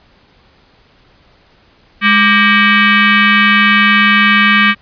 sine tone with frequency modulation, 207.7 Hz, G#3, in tune, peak -6 dBFS, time 2.01-4.75 s, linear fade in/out 50 ms, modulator 694 Hz, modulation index 3.8, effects pink hiss -49 dBFS RMS until 4.81 s + resampled to 11025 Hz

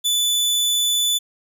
sawtooth tone, 3485 Hz, A7, 17 cents flat, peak -14 dBFS, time 0.04-1.19 s, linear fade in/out 20 ms, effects none

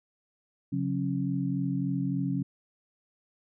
sine tone cluster, 138.1 / 181.6 / 274.5 Hz, C#3 / F#3 / C#4, -6 / -32 / -17 cents, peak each -31 dBFS, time 0.72-2.43 s, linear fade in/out 10 ms, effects none

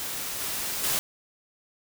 white noise with level steps, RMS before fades -33 / -31 / -26 dBFS, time 0-0.99 s, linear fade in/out 0 ms, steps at 0.4 / 0.83 s, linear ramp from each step 10 ms, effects none

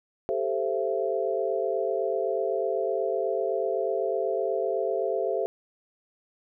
sine chord, A minor seventh, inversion third, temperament equal with one note detuned, 392 / 440 / 523.3 / 671.9 Hz, G4 / A4 / C5 / E5, 0 / 0 / 0 / +33 cents, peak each -30 dBFS, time 0.29-5.46 s, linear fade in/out 0 ms, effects none

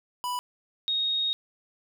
square / sine tone pair in turn, 987.8 / 3737 Hz, B5 / A#7, 0 / +4 cents, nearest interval octave + major seventh, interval 2304 cents, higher second, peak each -29 / -24 dBFS, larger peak second, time 0.24-0.39 / 0.88-1.33 s, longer second, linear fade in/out 0 ms, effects none

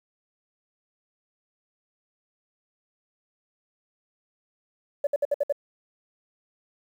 sine tone bursts, 574 Hz, D5, 40 cents flat, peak -19 dBFS, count 6, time 5.04-5.525 s, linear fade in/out 5 ms, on 30 ms, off 61 ms, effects tanh soft clip ceiling -15 dBFS + 9-bit

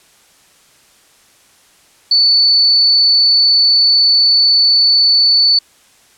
sine tone, 4482 Hz, C#8, 18 cents sharp, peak -7 dBFS, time 2.11-5.59 s, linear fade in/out 5 ms, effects white hiss -49 dBFS RMS until 6.17 s + low-pass 10000 Hz 12 dB/octave

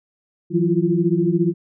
sine tone cluster, 163.5 / 181 / 336 / 350.1 Hz, E3 / F#3 / E4 / F4, -14 / -38 / +33 / +4 cents, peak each -21 dBFS, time 0.5-1.54 s, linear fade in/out 50 ms, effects none

